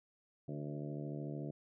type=harmonic tone with a mistuned harmonic; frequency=73.42 Hz; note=D2; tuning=in tune; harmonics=2 / 3 / 4 / 5 / 6 / 7 / 8 / 9; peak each=-42 / -49 / -46 / -49 / -55 / -54 / -54 / -54 dBFS; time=0.48-1.51 s; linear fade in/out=5 ms; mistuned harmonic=6; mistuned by=+23 cents; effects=none